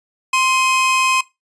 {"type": "tone pair together", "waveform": "45% pulse", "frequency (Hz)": [1046.5, 2528], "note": ["C6", "D#7"], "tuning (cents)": [0, 27], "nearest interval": "octave + minor third", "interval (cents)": 1527, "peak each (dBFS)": -16, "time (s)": [0.33, 1.21], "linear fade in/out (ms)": 5, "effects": ["noise-tail reverb RT60 0.2 s tail -19 dB re dry", "resampled to 22050 Hz"]}